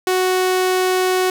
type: tone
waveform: sawtooth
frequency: 370 Hz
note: F#4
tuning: in tune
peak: -11 dBFS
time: 0.07-1.3 s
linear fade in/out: 2 ms
effects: none